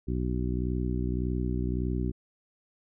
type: harmonic tone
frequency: 61.74 Hz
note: B1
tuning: in tune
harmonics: 1 / 2 / 3 / 4 / 5 / 6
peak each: -30 / -33 / -35 / -36 / -37 / -38 dBFS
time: 0.07-2.12 s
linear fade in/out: 20 ms
effects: none